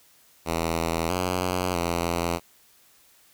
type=tone with pitch steps; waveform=5% pulse; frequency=82.8 / 90.9 / 85.4 Hz; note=E2 / F#2 / F2; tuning=+8 / -30 / -38 cents; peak=-13 dBFS; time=0.45-2.4 s; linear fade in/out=50 ms; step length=650 ms; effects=white hiss -58 dBFS RMS until 3.33 s